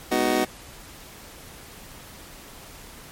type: chord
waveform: 25% pulse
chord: G# minor seventh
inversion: none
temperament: just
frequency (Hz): 207.7 / 249.2 / 311.5 / 373.8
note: G#3 / B3 / D#4 / F#4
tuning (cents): 0 / +16 / +2 / +18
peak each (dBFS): -27 / -22 / -22 / -21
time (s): 0.11-0.45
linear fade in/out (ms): 10
effects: pink hiss -44 dBFS RMS until 3.11 s + MP3 64 kbps